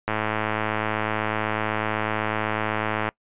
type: click train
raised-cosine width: 0.5 ms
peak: -9 dBFS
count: 326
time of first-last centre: 0.08-3.089 s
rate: 108 Hz
effects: noise-tail reverb RT60 0.1 s tail -24 dB re dry + resampled to 8000 Hz